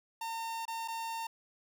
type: tone with dropouts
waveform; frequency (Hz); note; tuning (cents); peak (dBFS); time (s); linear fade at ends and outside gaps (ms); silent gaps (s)
45% pulse; 910; A#5; -42; -36; 0.21-1.27; 5; 0.654-0.679 / 0.878-0.882
effects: none